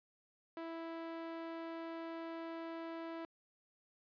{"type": "tone with band-pass filter", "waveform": "sawtooth", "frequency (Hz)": 329.6, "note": "E4", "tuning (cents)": 0, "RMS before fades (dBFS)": -45, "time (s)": [0.57, 3.25], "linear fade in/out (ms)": 0, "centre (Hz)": 720, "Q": 0.52, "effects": ["resampled to 11025 Hz"]}